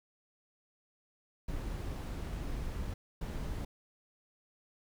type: noise bursts at uneven times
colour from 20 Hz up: brown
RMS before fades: -38 dBFS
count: 2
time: 1.48-2.94 / 3.21-3.65 s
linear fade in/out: 5 ms
effects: none